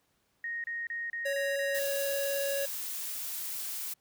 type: tone bursts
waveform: sine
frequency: 1864.7 Hz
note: A#6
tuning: in tune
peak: -33 dBFS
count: 6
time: 0.44-1.79 s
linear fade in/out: 2 ms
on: 200 ms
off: 30 ms
type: tone with vibrato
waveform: square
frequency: 557 Hz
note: C#5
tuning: 8 cents sharp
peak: -31 dBFS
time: 1.25-2.66 s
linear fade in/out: 10 ms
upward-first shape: triangle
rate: 19 Hz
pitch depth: 9 cents each way
type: noise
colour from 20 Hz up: blue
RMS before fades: -37 dBFS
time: 1.74-3.94 s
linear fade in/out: 10 ms
effects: pink hiss -73 dBFS RMS until 4 s + high-pass 60 Hz 12 dB/octave